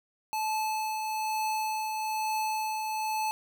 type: tone with tremolo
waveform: square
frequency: 868 Hz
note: A5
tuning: 24 cents flat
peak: -28 dBFS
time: 0.33-3.31 s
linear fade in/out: 0 ms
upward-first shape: triangle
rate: 1.1 Hz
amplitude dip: 35%
effects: none